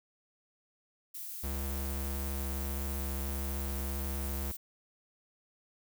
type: noise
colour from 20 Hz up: violet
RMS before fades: -42 dBFS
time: 1.14-4.57 s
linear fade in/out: 10 ms
type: tone with vibrato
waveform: square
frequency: 68.8 Hz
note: C#2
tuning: 12 cents flat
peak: -35 dBFS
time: 1.43-4.52 s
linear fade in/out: 10 ms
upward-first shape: triangle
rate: 15 Hz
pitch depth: 16 cents each way
effects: none